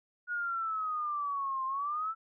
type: exponential two-way sweep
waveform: sine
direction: down then up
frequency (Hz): 1455 to 1046.5 to 1340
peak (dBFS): -31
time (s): 0.27-2.15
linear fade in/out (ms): 50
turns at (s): 1.65
effects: none